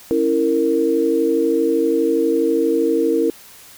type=chord; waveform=sine; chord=A# diminished; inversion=first; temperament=equal with one note detuned; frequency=277.2 / 329.6 / 461.1 Hz; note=C#4 / E4 / A#4; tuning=0 / 0 / -19 cents; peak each=-22 / -18 / -17 dBFS; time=0.11-3.3 s; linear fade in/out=0 ms; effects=white hiss -43 dBFS RMS until 3.77 s